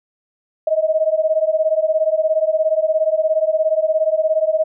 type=beating tone pair; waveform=sine; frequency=622.3 / 639.3 Hz; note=D#5 / D#5; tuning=0 / +47 cents; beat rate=17 Hz; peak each=-17 dBFS; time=0.67-4.64 s; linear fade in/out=5 ms; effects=none